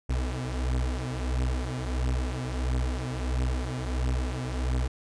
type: beating tone pair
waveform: 35% pulse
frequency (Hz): 62.5 / 64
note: B1 / C2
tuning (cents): +21 / -38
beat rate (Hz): 1.5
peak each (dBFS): -28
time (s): 0.09-4.88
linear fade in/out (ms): 10
effects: resampled to 22050 Hz